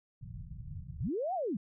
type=low-pass noise; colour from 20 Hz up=white; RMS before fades=-44 dBFS; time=0.21-1.09 s; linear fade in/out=10 ms; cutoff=160 Hz; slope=48 dB/octave
type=linear two-way sweep; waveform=sine; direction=up then down; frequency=71.4 to 784 to 165.6 Hz; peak=-31 dBFS; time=1-1.57 s; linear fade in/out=5 ms; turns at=1.34 s
effects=none